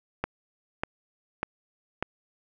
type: click train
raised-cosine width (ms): 0.5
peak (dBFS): -12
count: 4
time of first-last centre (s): 0.24-2.026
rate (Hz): 1.68
effects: none